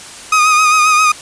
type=tone with vibrato; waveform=30% pulse; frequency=1244.5 Hz; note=D#6; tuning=in tune; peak=-5 dBFS; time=0.32-1.12 s; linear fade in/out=5 ms; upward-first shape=sine; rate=7.5 Hz; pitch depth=36 cents each way; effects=white hiss -32 dBFS RMS until 1.21 s + resampled to 22050 Hz